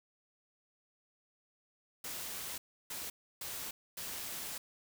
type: noise bursts at uneven times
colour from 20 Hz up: white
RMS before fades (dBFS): -42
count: 4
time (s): 2.04-2.58 / 2.9-3.1 / 3.41-3.71 / 3.97-4.58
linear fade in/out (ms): 5
effects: none